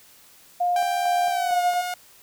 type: tone with tremolo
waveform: sine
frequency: 709 Hz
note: F5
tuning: 26 cents sharp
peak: -19 dBFS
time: 0.6-1.82 s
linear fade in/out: 10 ms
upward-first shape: square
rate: 2.2 Hz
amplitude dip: 35%
type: tone with pitch glide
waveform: sawtooth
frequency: 788 to 718.4 Hz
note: G5 to F5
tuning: +9 to +49 cents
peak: -23 dBFS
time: 0.76-1.94 s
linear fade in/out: 2 ms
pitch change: -160 cents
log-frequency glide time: 1.29-1.61 s
effects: white hiss -52 dBFS RMS until 2.22 s